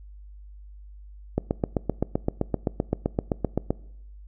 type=click train; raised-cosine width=2 ms; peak=-9 dBFS; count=19; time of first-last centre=1.38-3.706 s; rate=7.74 Hz; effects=noise-tail reverb RT60 0.8 s tail -22 dB re dry + added 50 Hz sine -42 dBFS peak until 4.27 s